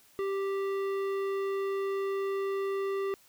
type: tone with tanh clipping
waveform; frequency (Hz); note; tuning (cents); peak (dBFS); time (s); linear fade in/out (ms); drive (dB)
triangle; 392; G4; 0; -31; 0.19-3.14; 0; 18
effects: white hiss -61 dBFS RMS until 3.28 s